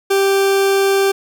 40% pulse tone, 392 Hz, G4, in tune, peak -11 dBFS, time 0.1-1.12 s, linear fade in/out 10 ms, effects none

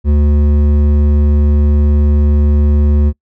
sine tone with hard clipping, 73.42 Hz, D2, in tune, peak -9 dBFS, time 0.04-3.13 s, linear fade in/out 50 ms, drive 10 dB, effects noise-tail reverb RT60 0.1 s tail -26 dB re dry

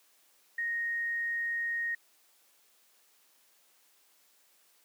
sine tone, 1864.7 Hz, A#6, in tune, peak -30 dBFS, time 0.58-1.95 s, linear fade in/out 5 ms, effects white hiss -66 dBFS RMS until 4.84 s + high-pass 300 Hz 12 dB/octave

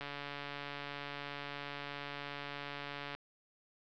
click train, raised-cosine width 0.3 ms, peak -26 dBFS, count 450, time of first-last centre 0.01-3.15 s, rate 143 Hz, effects low-pass 5000 Hz 12 dB/octave

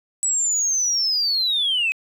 sine linear sweep, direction down, 7902 to 2500 Hz, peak -17 dBFS, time 0.23-1.92 s, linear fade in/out 0 ms, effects tanh soft clip ceiling -14 dBFS + 9-bit

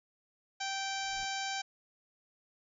harmonic tone, 780 Hz, G5, 9 cents flat, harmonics 1 / 2 / 3 / 4 / 5 / 6 / 7 / 8 / 9, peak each -38 / -41 / -43 / -44 / -45 / -46 / -46 / -47 / -48 dBFS, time 0.6-1.62 s, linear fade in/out 10 ms
brown noise with exponential growth, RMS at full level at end -49 dBFS, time 0.79-1.25 s, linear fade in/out 0 ms, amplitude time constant 100 ms
effects none

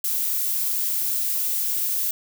violet noise, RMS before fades -24 dBFS, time 0.04-2.11 s, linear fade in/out 2 ms, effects none

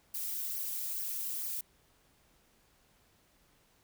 violet noise with flanger, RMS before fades -37 dBFS, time 0.14-1.61 s, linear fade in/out 5 ms, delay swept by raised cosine 0.25 to 4.95 ms, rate 2.3 Hz, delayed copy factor -0.8, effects pink hiss -68 dBFS RMS until 3.83 s

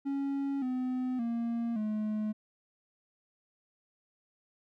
triangle tone with pitch steps, 277.2 / 254.2 / 233.1 / 213.8 Hz, C#4 / C4 / A#3 / A3, 0 / -50 / 0 / -49 cents, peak -28 dBFS, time 0.05-2.33 s, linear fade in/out 20 ms, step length 570 ms, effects none

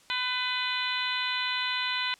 harmonic tone with a mistuned harmonic, 502 Hz, B4, 28 cents sharp, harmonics 2 / 3 / 4 / 5 / 6 / 7 / 8, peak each -35 / -35 / -35 / -35 / -35 / -35 / -35 dBFS, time 0.1-2.14 s, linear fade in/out 0 ms, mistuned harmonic 5, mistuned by -24 cents, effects white hiss -58 dBFS RMS until 2.19 s + low-pass 8000 Hz 12 dB/octave

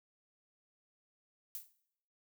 violet noise with exponential decay, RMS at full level -39 dBFS, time 1.55-1.72 s, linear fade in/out 0 ms, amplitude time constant 36 ms, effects noise-tail reverb RT60 0.7 s tail -18 dB re dry

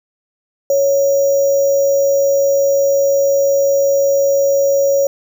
sine tone with sample-and-hold, 554.4 Hz, C#5, in tune, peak -10 dBFS, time 0.7-5.07 s, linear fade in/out 2 ms, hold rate 6300 Hz, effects none

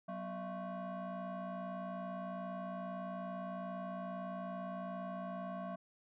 sine tone with frequency modulation, 244.8 Hz, B3, 15 cents flat, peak -38 dBFS, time 0.08-5.76 s, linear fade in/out 10 ms, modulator 432 Hz, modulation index 1.9, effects tanh soft clip ceiling -38 dBFS

